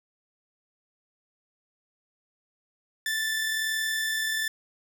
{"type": "tone pair together", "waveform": "sawtooth", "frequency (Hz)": [1760, 1801.1], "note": ["A6", "A6"], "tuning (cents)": [0, 40], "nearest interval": "unison", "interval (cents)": 40, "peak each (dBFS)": [-23, -34], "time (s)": [3.06, 4.48], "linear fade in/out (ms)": 2, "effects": []}